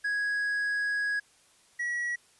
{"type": "tone pair in turn", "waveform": "triangle", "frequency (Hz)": [1661.2, 1922.9], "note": ["G#6", "B6"], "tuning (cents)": [0, -47], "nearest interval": "minor third", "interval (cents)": 253, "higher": "second", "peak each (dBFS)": [-25, -27], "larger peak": "first", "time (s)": [[0.04, 1.2], [1.79, 2.16]], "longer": "first", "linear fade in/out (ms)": 10, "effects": ["white hiss -62 dBFS RMS until 2.39 s", "resampled to 24000 Hz"]}